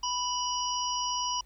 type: harmonic tone with a mistuned harmonic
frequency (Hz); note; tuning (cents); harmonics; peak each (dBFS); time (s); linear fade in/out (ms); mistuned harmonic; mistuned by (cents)
987.8; B5; 0; 1 / 3 / 5 / 6; -31 / -35 / -39 / -34; 0.03-1.41; 5; 6; -83
effects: added 49 Hz sine -54 dBFS peak until 1.45 s + pink hiss -66 dBFS RMS until 1.45 s